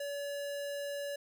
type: tone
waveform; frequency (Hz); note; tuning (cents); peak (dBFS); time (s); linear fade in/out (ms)
square; 570; C#5; +48; -37; 0-1.16; 5
effects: none